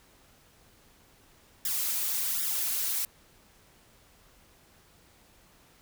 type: noise with flanger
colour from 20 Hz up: blue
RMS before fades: -30 dBFS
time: 1.65-3.05 s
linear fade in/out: 2 ms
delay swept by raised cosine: 0.56 to 4.86 ms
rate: 1.3 Hz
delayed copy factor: +1
effects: pink hiss -60 dBFS RMS until 5.81 s